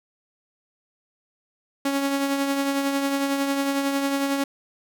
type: tone with tremolo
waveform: sawtooth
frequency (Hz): 277.2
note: C#4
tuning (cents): 0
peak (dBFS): -16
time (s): 1.85-4.44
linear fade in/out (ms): 5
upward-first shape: triangle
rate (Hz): 11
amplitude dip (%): 45
effects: none